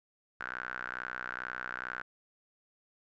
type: tone with band-pass filter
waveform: sawtooth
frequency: 62.3 Hz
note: B1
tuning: 16 cents sharp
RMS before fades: -40 dBFS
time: 0.4-2.02 s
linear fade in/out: 5 ms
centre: 1500 Hz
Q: 8.3
effects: resampled to 16000 Hz